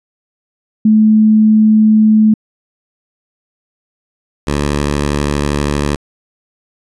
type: tone pair in turn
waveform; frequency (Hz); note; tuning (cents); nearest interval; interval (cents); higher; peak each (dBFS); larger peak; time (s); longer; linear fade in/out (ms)
sine / 10% pulse; 216.3 / 72.54; A3 / D2; -29 / -21; octave + perfect fifth; 1892; first; -5; neither; 0.85-2.34 / 4.47-5.96; neither; 5
effects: resampled to 24000 Hz